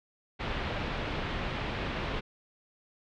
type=low-pass noise; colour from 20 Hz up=pink; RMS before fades=-34 dBFS; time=0.39-2.21 s; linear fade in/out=20 ms; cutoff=3500 Hz; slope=24 dB/octave; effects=none